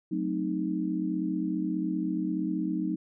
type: chord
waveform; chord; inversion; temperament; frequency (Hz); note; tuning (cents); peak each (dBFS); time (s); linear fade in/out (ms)
sine; F# diminished seventh; none; equal; 185 / 220 / 261.6 / 311.1; F#3 / A3 / C4 / Eb4; 0 / 0 / 0 / 0; -32 / -36 / -35 / -30; 0.11-2.96; 10
effects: none